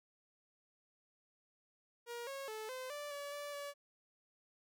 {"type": "tone with pitch steps", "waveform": "sawtooth", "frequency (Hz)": [474.4, 547, 435, 514, 585, 572, 580, 572], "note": ["A#4", "C#5", "A4", "C5", "D5", "D5", "D5", "D5"], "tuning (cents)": [30, -23, -20, -31, -7, -46, -22, -46], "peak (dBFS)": -39, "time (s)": [2.06, 3.74], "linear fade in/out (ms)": 50, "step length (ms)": 210, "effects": []}